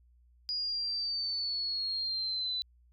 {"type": "exponential sweep", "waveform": "sine", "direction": "down", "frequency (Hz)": [4900, 3977], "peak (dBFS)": -31, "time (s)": [0.49, 2.62], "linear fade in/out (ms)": 0, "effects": ["added 60 Hz sine -60 dBFS peak until 2.92 s"]}